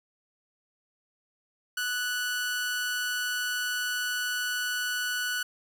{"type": "tone with amplitude modulation", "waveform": "sawtooth", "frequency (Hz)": 1480, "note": "F#6", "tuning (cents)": 0, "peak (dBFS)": -23, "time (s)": [1.77, 5.43], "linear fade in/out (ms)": 5, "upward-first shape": "sine", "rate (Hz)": 227, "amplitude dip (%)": 35, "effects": []}